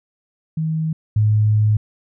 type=tone pair in turn; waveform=sine; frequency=158.8 / 106.77 Hz; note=D#3 / G#2; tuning=+36 / +48 cents; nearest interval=perfect fifth; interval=688 cents; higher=first; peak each=-18 / -12 dBFS; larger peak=second; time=0.57-0.93 / 1.16-1.77 s; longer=second; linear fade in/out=5 ms; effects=none